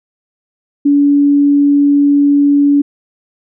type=tone; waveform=sine; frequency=285.7 Hz; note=D4; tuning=48 cents flat; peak=-6 dBFS; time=0.85-2.82 s; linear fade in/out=10 ms; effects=none